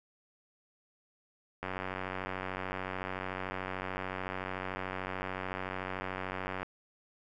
click train, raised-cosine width 0.5 ms, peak -21 dBFS, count 469, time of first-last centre 1.63-6.63 s, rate 93.6 Hz, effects none

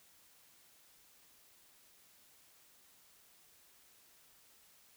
silence, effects white hiss -65 dBFS RMS until 4.96 s

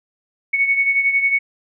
sine beating tone pair, 2217 / 2228 Hz, C#7 / C#7, 0 / +8 cents, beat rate 11 Hz, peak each -15 / -22 dBFS, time 0.53-1.39 s, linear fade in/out 10 ms, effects none

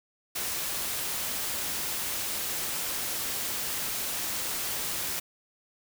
white noise, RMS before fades -32 dBFS, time 0.35-5.2 s, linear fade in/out 10 ms, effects none

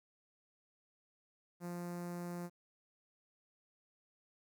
sawtooth tone with notch filter, 174.8 Hz, F3, 2 cents sharp, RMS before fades -43 dBFS, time 1.6-2.5 s, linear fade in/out 50 ms, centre 3200 Hz, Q 0.61, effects 13-bit

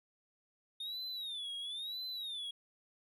triangle tone with vibrato, 3648 Hz, A#7, 38 cents flat, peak -38 dBFS, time 0.8-2.51 s, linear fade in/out 5 ms, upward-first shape sine, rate 1 Hz, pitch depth 180 cents each way, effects none

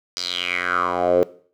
10% pulse tone with band-pass filter sweep, 89.1 Hz, F2, 35 cents sharp, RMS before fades -21 dBFS, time 0.17-1.23 s, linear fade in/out 0 ms, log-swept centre 5100 to 460 Hz, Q 5.6, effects noise-tail reverb RT60 0.5 s tail -19 dB re dry

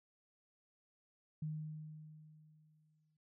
sine tone with exponential decay, 154.4 Hz, D#3, 13 cents flat, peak -37 dBFS, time 1.42-3.17 s, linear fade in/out 5 ms, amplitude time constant 380 ms, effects none

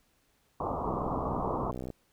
white low-pass noise, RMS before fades -33 dBFS, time 0.6-1.71 s, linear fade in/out 5 ms, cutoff 1200 Hz, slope 96 dB/octave
click train, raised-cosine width 2 ms, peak -25 dBFS, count 67, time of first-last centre 0.86-1.903 s, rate 63.3 Hz
effects pink hiss -70 dBFS RMS until 2.12 s

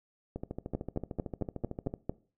two click trains, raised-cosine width 2 ms, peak -23 / -18 dBFS, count 22 / 7, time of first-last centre 0.36-1.939 / 0.75-2.095 s, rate 13.3 / 4.46 Hz, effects noise-tail reverb RT60 0.4 s tail -20 dB re dry

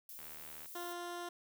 violet noise, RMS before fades -50 dBFS, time 0.09-0.93 s, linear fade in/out 2 ms
click train, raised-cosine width 0.3 ms, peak -37 dBFS, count 37, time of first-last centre 0.19-0.658 s, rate 76.9 Hz
15% pulse tone, 349.2 Hz, F4, in tune, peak -35 dBFS, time 0.75-1.29 s, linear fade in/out 5 ms
effects none

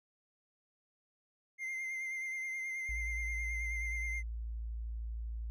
triangle tone with vibrato, 2093 Hz, C7, in tune, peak -35 dBFS, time 1.58-4.23 s, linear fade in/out 50 ms, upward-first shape triangle, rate 9.4 Hz, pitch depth 32 cents each way
sine tone, 56.4 Hz, A1, 44 cents sharp, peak -37 dBFS, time 2.89-5.5 s, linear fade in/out 0 ms
effects none

